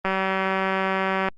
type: click train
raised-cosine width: 0.5 ms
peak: -9 dBFS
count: 237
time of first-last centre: 0.05-1.286 s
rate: 191 Hz
effects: Opus 24 kbps